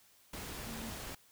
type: tone in noise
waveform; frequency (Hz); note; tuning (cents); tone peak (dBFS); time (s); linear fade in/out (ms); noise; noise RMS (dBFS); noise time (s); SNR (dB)
sine; 226.1; A3; +47; -44; 0.66-0.9; 5; pink; -44; 0.33-1.15; -3
effects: white hiss -65 dBFS RMS until 1.31 s